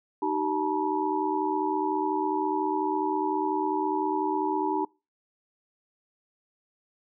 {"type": "tone cluster", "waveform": "sine", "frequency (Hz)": [308.8, 383.1, 869, 959], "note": ["D#4", "G4", "A5", "A#5"], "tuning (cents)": [-13, -40, -22, 49], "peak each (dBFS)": -30, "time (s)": [0.22, 4.85], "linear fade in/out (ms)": 5, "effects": ["noise-tail reverb RT60 0.3 s tail -25 dB re dry"]}